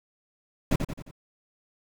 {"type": "noise with echo", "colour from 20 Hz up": "brown", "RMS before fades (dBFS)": -22, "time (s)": [0.71, 0.76], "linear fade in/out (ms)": 5, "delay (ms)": 88, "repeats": 4, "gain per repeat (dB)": -6, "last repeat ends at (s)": 1.112, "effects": []}